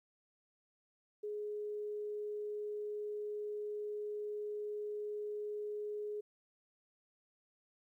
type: tone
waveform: sine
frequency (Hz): 418.6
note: G#4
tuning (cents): +14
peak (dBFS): -38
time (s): 1.23-6.21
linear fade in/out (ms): 10
effects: 13-bit